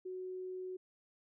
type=tone; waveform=sine; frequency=370 Hz; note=F#4; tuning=in tune; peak=-40 dBFS; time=0.05-0.77 s; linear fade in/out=10 ms; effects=none